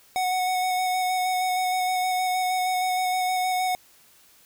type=tone with vibrato; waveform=square; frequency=738 Hz; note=F#5; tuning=5 cents flat; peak=-23 dBFS; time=0.16-3.75 s; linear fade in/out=0 ms; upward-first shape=square; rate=6.4 Hz; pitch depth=12 cents each way; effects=white hiss -56 dBFS RMS until 4.45 s